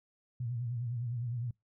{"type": "tone with vibrato", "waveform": "sine", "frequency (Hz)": 120, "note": "B2", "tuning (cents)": -49, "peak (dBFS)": -33, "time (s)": [0.4, 1.51], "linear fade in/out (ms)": 5, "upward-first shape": "triangle", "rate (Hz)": 9.8, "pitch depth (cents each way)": 110, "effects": ["noise-tail reverb RT60 0.2 s tail -26 dB re dry"]}